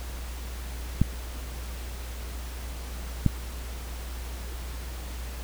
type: clicks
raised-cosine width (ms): 5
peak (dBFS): -7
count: 2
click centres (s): 1.016 / 3.263
effects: added 60 Hz sine -34 dBFS peak until 5.43 s + pink hiss -43 dBFS RMS until 5.43 s